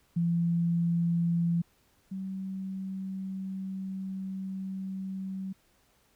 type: tone pair in turn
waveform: sine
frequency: 170 / 190.82 Hz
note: F3 / G3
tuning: -46 / -46 cents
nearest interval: major second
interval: 200 cents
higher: second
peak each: -24 / -33 dBFS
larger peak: first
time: 0.16-1.62 / 2.11-5.53 s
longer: second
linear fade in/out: 10 ms
effects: pink hiss -67 dBFS RMS until 6.15 s